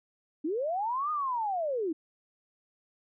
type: linear two-way sweep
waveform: sine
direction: up then down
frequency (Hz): 281.8 to 1244.5 to 298.2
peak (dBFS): -28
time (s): 0.44-1.93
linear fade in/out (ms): 10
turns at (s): 1.11
effects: none